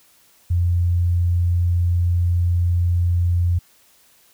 sine tone, 87.31 Hz, F2, in tune, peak -15 dBFS, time 0.5-3.59 s, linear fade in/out 10 ms, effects white hiss -55 dBFS RMS until 4.33 s

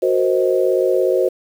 sine chord, C half-diminished seventh, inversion second, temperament equal with one note detuned, 370 / 466.2 / 523.3 / 625.9 Hz, Gb4 / Bb4 / C5 / Eb5, 0 / 0 / 0 / +10 cents, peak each -17 / -22 / -17 / -23 dBFS, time 0.02-1.29 s, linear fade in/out 10 ms, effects 7-bit

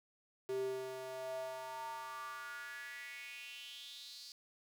square tone with high-pass filter sweep, 130.1 Hz, C3, 9 cents flat, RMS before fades -45 dBFS, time 0.49-4.32 s, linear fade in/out 0 ms, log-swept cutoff 360 to 4700 Hz, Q 5.7, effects none

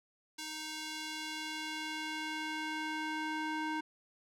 square tone with band-pass filter sweep, 311.1 Hz, D#4, in tune, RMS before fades -39 dBFS, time 0.38-3.81 s, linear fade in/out 10 ms, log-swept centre 5300 to 1200 Hz, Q 0.82, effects none

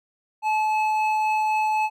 triangle tone pair together, 861.7 / 2589 Hz, A5 / E7, -36 / -32 cents, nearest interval octave + perfect fifth, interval 1904 cents, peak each -18 / -29 dBFS, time 0.42-1.9 s, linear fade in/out 50 ms, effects none

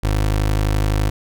25% pulse tone, 51.8 Hz, G#1, 4 cents flat, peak -12 dBFS, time 0.03-1.1 s, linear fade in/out 10 ms, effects none

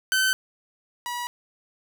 sawtooth tone pair in turn, 1531 / 968.4 Hz, G6 / B5, -41 / -34 cents, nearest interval minor sixth, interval 793 cents, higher first, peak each -16 / -25 dBFS, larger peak first, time 0.12-0.33 / 1.06-1.27 s, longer neither, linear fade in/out 0 ms, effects none

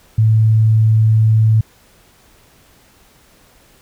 sine tone, 110.1 Hz, A2, 2 cents sharp, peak -8 dBFS, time 0.18-1.61 s, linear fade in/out 5 ms, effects pink hiss -50 dBFS RMS until 3.81 s

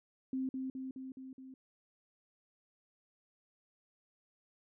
sine tone with echo, 262.1 Hz, C4, 3 cents sharp, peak -33 dBFS, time 0.33-0.49 s, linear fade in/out 2 ms, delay 210 ms, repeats 5, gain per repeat -3 dB, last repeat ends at 1.54 s, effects none

